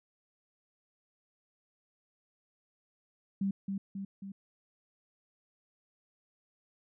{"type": "tone with echo", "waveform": "sine", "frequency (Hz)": 196, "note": "G3", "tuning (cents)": 0, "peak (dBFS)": -28, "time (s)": [3.41, 3.51], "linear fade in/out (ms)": 5, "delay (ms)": 270, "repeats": 3, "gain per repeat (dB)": -4, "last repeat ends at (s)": 4.32, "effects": []}